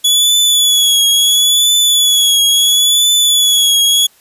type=tone with vibrato; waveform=sawtooth; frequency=3400 Hz; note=G#7; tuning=40 cents sharp; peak=-5 dBFS; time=0.04-4.07 s; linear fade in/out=10 ms; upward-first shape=triangle; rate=0.73 Hz; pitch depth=55 cents each way; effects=white hiss -49 dBFS RMS until 4.2 s + resampled to 32000 Hz

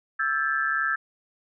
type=tone cluster; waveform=sine; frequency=1325 / 1594 / 1737 Hz; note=E6 / G6 / A6; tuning=+9 / +28 / -23 cents; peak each=-27 dBFS; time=0.19-0.96 s; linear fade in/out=10 ms; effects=none

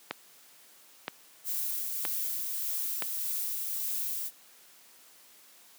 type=click train; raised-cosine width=0.3 ms; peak=-15 dBFS; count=4; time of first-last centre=0.11-3.023 s; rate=1.03 Hz
type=noise with tremolo; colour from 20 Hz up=violet; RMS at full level=-32 dBFS; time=1.44-4.31 s; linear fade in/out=50 ms; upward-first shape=triangle; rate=1.7 Hz; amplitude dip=30%
effects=white hiss -57 dBFS RMS until 5.78 s + high-pass 200 Hz 12 dB/octave

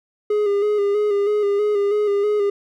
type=tone with vibrato; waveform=triangle; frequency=411.3 Hz; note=G#4; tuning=17 cents flat; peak=-14 dBFS; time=0.3-2.5 s; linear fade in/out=5 ms; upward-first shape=square; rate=3.1 Hz; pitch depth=33 cents each way; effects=none

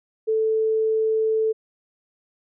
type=tone; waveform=sine; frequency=440 Hz; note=A4; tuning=in tune; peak=-18 dBFS; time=0.27-1.53 s; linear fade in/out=20 ms; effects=none

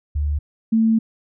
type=tone pair in turn; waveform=sine; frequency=73.42 / 223.6 Hz; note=D2 / A3; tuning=0 / +28 cents; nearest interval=octave + perfect fifth; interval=1928 cents; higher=second; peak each=-18 / -13 dBFS; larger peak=second; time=0.15-0.39 / 0.72-0.99 s; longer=second; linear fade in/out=10 ms; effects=none

